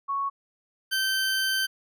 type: tone pair in turn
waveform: sine / 20% pulse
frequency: 1108.7 / 1549 Hz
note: C#6 / G6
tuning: 0 / -21 cents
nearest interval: tritone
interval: 579 cents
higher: second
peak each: -25 / -19 dBFS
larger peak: second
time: 0.08-0.3 / 0.91-1.67 s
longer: second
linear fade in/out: 20 ms
effects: none